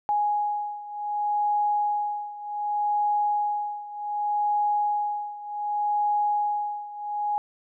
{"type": "beating tone pair", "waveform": "sine", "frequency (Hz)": [830.6, 831.26], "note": ["G#5", "G#5"], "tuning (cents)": [0, 1], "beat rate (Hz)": 0.66, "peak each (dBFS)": [-25, -28], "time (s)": [0.09, 7.38], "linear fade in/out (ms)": 0, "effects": []}